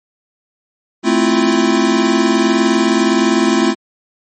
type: chord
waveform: square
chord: F major seventh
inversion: first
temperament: equal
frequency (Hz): 220 / 261.6 / 329.6 / 349.2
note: A3 / C4 / E4 / F4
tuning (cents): 0 / 0 / 0 / 0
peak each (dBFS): -17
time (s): 1.03-3.75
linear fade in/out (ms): 50
effects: MP3 32 kbps